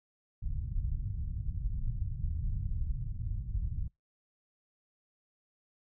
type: low-pass noise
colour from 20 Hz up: pink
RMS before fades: -34 dBFS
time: 0.42-3.88 s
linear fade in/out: 10 ms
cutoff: 120 Hz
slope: 24 dB/octave
effects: noise-tail reverb RT60 0.2 s tail -26 dB re dry